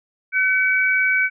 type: tone pair together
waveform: sine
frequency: 1519 / 2271 Hz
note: F#6 / C#7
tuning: +45 / +41 cents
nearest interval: perfect fifth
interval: 696 cents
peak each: -18 dBFS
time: 0.32-1.3 s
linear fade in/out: 50 ms
effects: none